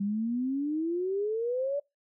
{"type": "exponential sweep", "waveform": "sine", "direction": "up", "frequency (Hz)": [196, 582], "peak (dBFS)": -27, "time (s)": [0, 1.8], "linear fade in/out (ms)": 10, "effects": ["noise-tail reverb RT60 0.2 s tail -23 dB re dry"]}